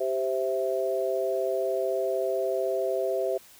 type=chord; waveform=sine; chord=C major; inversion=second; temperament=equal with one note detuned; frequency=390 / 523.3 / 659.3 Hz; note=G4 / C5 / E5; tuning=-9 / 0 / 0 cents; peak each=-29 dBFS; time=0-3.38 s; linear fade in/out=10 ms; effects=white hiss -53 dBFS RMS until 3.59 s